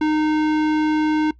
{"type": "tone with tanh clipping", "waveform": "sine", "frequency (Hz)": 307.5, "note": "D#4", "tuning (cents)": -20, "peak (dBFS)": -18, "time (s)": [0.01, 1.31], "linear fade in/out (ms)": 5, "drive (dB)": 18, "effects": ["noise-tail reverb RT60 0.1 s tail -20 dB re dry", "added 60 Hz sine -46 dBFS peak until 1.39 s"]}